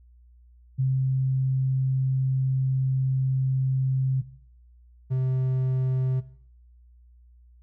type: tone pair in turn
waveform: sine / triangle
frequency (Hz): 131.9 / 129.78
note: C3 / C3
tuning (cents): +14 / -14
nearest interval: unison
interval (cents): 28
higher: first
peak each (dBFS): -20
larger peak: neither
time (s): 0.78-4.22 / 5.1-6.21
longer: first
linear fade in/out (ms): 20
effects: noise-tail reverb RT60 0.6 s tail -17 dB re dry + added 60 Hz sine -51 dBFS peak until 7.62 s